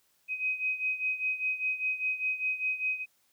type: beating tone pair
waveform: sine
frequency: 2518 / 2523 Hz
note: D#7 / D#7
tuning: +20 / +23 cents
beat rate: 5 Hz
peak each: -30 / -34 dBFS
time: 0.28-3.06 s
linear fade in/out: 50 ms
effects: white hiss -70 dBFS RMS until 3.32 s + high-pass 60 Hz 12 dB/octave